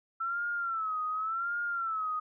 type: tone with vibrato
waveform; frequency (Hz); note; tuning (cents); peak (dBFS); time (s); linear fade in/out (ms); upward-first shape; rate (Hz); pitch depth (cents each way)
sine; 1330; E6; +15; -30; 0.2-2.2; 10; sine; 0.89; 110
effects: none